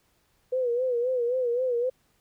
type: tone with vibrato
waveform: sine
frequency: 493.9 Hz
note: B4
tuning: in tune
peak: -23 dBFS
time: 0.52-1.9 s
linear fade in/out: 10 ms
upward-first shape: sine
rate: 3.8 Hz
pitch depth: 86 cents each way
effects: pink hiss -68 dBFS RMS until 2.2 s